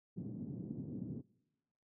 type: band-pass noise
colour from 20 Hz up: white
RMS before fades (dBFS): -44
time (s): 0.16-1.22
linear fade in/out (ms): 20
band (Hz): 120 to 260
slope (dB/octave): 24
effects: noise-tail reverb RT60 1.0 s tail -24 dB re dry